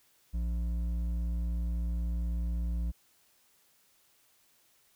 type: tone with hard clipping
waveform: sine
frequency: 58.1 Hz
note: A#1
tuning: 5 cents flat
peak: -31 dBFS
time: 0.33-2.92 s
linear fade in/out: 20 ms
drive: 7 dB
effects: white hiss -67 dBFS RMS until 4.95 s